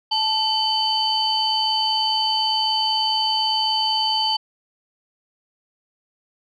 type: tone cluster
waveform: sine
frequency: 876 / 3044 / 4565 Hz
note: A5 / F#7 / D8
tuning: -8 / +48 / -50 cents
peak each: -22 dBFS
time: 0.11-4.37 s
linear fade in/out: 10 ms
effects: tanh soft clip ceiling -9 dBFS